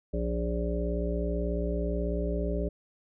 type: harmonic tone with a mistuned harmonic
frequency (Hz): 58.27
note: A#1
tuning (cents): 0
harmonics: 1 / 3 / 5 / 7 / 9 / 10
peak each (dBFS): -30 / -34 / -38 / -35 / -41 / -36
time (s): 0.13-2.69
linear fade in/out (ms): 10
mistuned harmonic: 1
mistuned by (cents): +61
effects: none